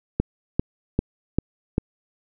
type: click train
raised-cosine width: 3 ms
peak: -6 dBFS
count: 5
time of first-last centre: 0.2-1.781 s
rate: 2.53 Hz
effects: none